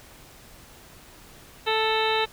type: harmonic tone with a mistuned harmonic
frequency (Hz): 440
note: A4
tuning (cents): 0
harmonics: 1 / 2 / 3 / 4 / 5 / 6 / 7 / 8 / 9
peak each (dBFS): -26 / -26 / -32 / -32 / -34 / -31 / -33 / -32 / -33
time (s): 1.66-2.26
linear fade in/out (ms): 20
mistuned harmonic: 8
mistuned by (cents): +74
effects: pink hiss -49 dBFS RMS until 2.32 s